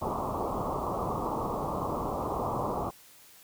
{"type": "low-pass noise", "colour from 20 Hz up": "white", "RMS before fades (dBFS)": -32, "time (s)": [0.01, 2.91], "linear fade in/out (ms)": 20, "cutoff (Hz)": 1200, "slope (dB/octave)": 96, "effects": ["white hiss -55 dBFS RMS until 3.43 s"]}